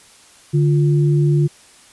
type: tone pair together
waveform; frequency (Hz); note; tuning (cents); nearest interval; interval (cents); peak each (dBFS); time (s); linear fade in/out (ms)
sine; 146.83 / 349.2; D3 / F4; 0 / 0; octave + minor third; 1500; -12 / -21; 0.53-1.48; 20
effects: white hiss -47 dBFS RMS until 1.92 s + resampled to 24000 Hz